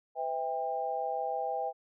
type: tone cluster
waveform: sine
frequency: 504 / 651 / 797 Hz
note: B4 / E5 / G5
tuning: +35 / -22 / +28 cents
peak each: -37 / -36 / -33 dBFS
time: 0.15-1.73 s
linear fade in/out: 50 ms
effects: none